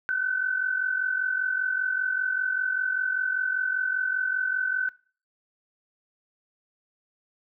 sine tone pair together, 1480 / 1525.1 Hz, F#6 / G6, 0 / -48 cents, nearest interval minor second, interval 52 cents, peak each -30 / -25 dBFS, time 0.09-4.89 s, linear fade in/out 0 ms, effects noise-tail reverb RT60 0.4 s tail -20 dB re dry

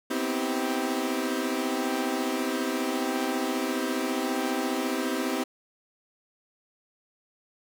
sawtooth chord, C major seventh, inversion third, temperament equal with one note detuned, 246.9 / 261.6 / 321.4 / 392 Hz, B3 / C4 / E4 / G4, 0 / 0 / -44 / 0 cents, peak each -31 / -26 / -28 / -29 dBFS, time 0.1-5.44 s, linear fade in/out 10 ms, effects none

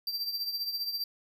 square tone with tremolo, 4699 Hz, D8, in tune, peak -29 dBFS, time 0.07-1.04 s, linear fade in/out 2 ms, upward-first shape triangle, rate 15 Hz, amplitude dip 70%, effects none

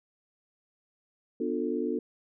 sine chord, B half-diminished seventh, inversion none, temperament just, 246.9 / 296.3 / 355.6 / 444.5 Hz, B3 / D4 / F4 / A4, 0 / +15 / +31 / +18 cents, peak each -33 dBFS, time 1.4-1.99 s, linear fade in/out 5 ms, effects none

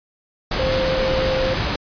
sine tone in noise, 523.3 Hz, C5, in tune, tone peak -19 dBFS, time 0.59-1.54 s, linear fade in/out 5 ms, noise pink, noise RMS -22 dBFS, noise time 0.51-1.76 s, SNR 0 dB, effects resampled to 11025 Hz

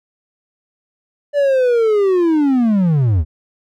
triangle linear sweep, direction down, 586 to 69.7 Hz, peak -9 dBFS, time 1.33-3.25 s, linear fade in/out 50 ms, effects none

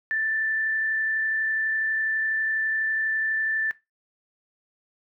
sine tone with frequency modulation, 1766 Hz, A6, 6 cents sharp, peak -23 dBFS, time 0.11-3.71 s, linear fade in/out 0 ms, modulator 32.1 Hz, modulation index 0.45, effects noise-tail reverb RT60 0.2 s tail -17 dB re dry

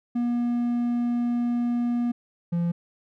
triangle tone pair in turn, 239.8 / 171.44 Hz, A#3 / F3, +49 / -32 cents, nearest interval tritone, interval 581 cents, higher first, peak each -20 dBFS, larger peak neither, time 0.15-2.12 / 2.52-2.72 s, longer first, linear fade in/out 10 ms, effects none

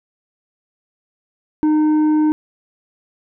sine tone with tanh clipping, 306.6 Hz, D#4, 25 cents flat, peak -13 dBFS, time 1.63-2.32 s, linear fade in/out 0 ms, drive 6 dB, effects none

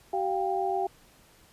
sine tone cluster, 382.4 / 702 / 790 Hz, G4 / F5 / G5, -43 / +9 / +13 cents, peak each -30 dBFS, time 0.13-0.87 s, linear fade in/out 5 ms, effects pink hiss -58 dBFS RMS until 1.52 s + resampled to 32000 Hz

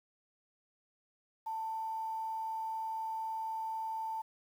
sine tone with quantisation, 889 Hz, A5, 18 cents sharp, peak -35 dBFS, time 1.46-4.22 s, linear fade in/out 10 ms, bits 10, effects none

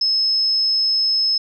sine tone, 5190 Hz, E8, 28 cents flat, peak -15 dBFS, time 0.01-1.38 s, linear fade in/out 5 ms, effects none

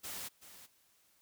white noise with echo, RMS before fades -43 dBFS, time 0.03-0.29 s, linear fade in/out 20 ms, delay 380 ms, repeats 1, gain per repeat -12 dB, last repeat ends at 0.67 s, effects white hiss -70 dBFS RMS until 1.21 s

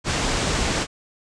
pink low-pass noise, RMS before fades -23 dBFS, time 0.04-0.87 s, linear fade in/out 50 ms, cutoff 8400 Hz, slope 48 dB/octave, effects none

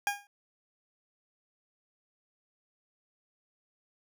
20% pulse tone with exponential decay, 812 Hz, G#5, 39 cents flat, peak -19 dBFS, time 0.07-0.27 s, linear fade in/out 1 ms, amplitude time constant 42 ms, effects none

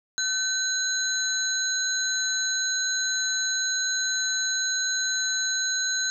sine tone cluster, 1529 / 4038 / 6570 Hz, G6 / B7 / G#8, -44 / +38 / -20 cents, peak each -28 dBFS, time 0.18-6.1 s, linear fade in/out 0 ms, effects 10-bit

